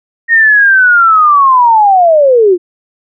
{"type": "linear sweep", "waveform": "sine", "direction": "down", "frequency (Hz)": [1866, 337.4], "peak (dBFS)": -3, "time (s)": [0.28, 2.58], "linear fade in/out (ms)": 50, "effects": []}